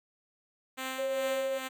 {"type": "tone with tremolo", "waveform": "5% pulse", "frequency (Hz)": 261.6, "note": "C4", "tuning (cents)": 0, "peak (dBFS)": -22, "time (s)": [0.77, 1.69], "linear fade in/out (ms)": 20, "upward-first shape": "triangle", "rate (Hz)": 2.4, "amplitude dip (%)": 65}
{"type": "tone", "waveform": "sine", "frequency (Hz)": 538, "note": "C5", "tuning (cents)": 48, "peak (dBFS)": -29, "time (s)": [0.98, 1.59], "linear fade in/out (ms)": 20}
{"effects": []}